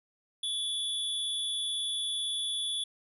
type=tone with amplitude modulation; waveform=square; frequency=3437 Hz; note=A7; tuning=41 cents flat; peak=-29 dBFS; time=0.43-2.84 s; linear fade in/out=5 ms; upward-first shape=sine; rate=270 Hz; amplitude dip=45%; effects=resampled to 32000 Hz